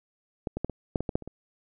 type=clicks; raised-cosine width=2 ms; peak=-16 / -18 / -14 / -21 / -11 / -17 / -16 / -11 / -28 / -25 dBFS; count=10; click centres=0.472 / 0.57 / 0.646 / 0.697 / 0.958 / 1.006 / 1.092 / 1.155 / 1.223 / 1.276 s; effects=none